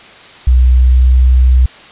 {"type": "tone with pitch glide", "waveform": "sine", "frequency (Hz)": [62.6, 63.29], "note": ["B1", "B1"], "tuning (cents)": [24, 43], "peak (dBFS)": -4, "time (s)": [0.47, 1.66], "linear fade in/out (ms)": 5, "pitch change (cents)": 19, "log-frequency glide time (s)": [0.69, 1.09], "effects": ["white hiss -36 dBFS RMS until 1.91 s", "resampled to 8000 Hz"]}